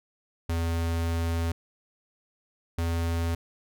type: tone pair in turn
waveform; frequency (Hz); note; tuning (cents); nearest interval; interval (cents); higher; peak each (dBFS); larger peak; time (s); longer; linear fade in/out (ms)
square; 83.4 / 83.76; E2 / E2; +21 / +28; unison; 7; second; -26; neither; 0.49-1.52 / 2.78-3.35; first; 5
effects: none